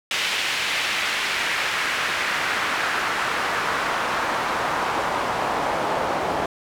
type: noise with band-pass filter sweep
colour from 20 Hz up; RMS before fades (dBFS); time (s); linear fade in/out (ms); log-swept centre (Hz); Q
pink; -24; 0.11-6.46; 2; 2800 to 710; 1.3
effects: none